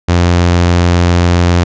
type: tone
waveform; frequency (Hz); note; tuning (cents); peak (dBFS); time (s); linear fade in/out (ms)
sawtooth; 87.31; F2; 0; -3; 0.08-1.64; 10
effects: resampled to 16000 Hz